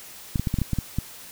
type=clicks; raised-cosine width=5 ms; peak=-11 dBFS; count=9; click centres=0.358 / 0.396 / 0.472 / 0.541 / 0.587 / 0.617 / 0.733 / 0.787 / 0.986 s; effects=white hiss -43 dBFS RMS until 1.31 s